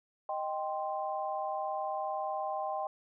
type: chord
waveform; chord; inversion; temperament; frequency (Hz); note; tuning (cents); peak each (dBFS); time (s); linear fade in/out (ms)
sine; C minor; first; equal; 622.3 / 784 / 1046.5; Eb5 / G5 / C6; 0 / 0 / 0; -37 / -35 / -39; 0.29-2.87; 2
effects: none